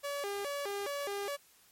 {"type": "tone with vibrato", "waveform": "sawtooth", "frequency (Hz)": 478.7, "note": "A#4", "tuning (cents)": 46, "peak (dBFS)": -31, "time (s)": [0.03, 1.37], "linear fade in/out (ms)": 20, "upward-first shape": "square", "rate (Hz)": 2.4, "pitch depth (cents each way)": 300, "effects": ["white hiss -63 dBFS RMS until 1.71 s", "MP3 64 kbps"]}